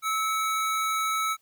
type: tone pair together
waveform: square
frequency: 1300 / 2247 Hz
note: E6 / C#7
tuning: -24 / +23 cents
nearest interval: major sixth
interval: 947 cents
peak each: -26 / -34 dBFS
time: 0.02-1.37 s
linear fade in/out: 50 ms
effects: white hiss -68 dBFS RMS until 1.41 s